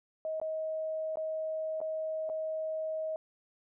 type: tone with dropouts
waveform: sine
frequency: 632 Hz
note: D#5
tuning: 27 cents sharp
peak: -32 dBFS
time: 0.25-3.16 s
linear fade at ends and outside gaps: 1 ms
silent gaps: 0.4-0.415 / 1.157-1.171 / 1.804-1.814 / 2.292-2.298 s
effects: none